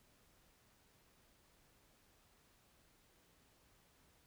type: silence
effects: pink hiss -71 dBFS RMS until 4.26 s